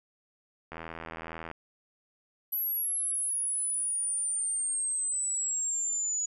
click train, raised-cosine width 0.5 ms, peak -24 dBFS, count 66, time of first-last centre 0.72-1.514 s, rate 81.9 Hz
sine exponential sweep, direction down, 11800 to 6840 Hz, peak -28 dBFS, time 2.52-6.26 s, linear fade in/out 10 ms
effects none

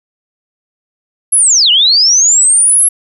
sine linear two-way sweep, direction down then up, 11260 to 2800 to 11260 Hz, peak -5 dBFS, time 1.32-2.89 s, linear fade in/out 10 ms, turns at 1.71 s, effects none

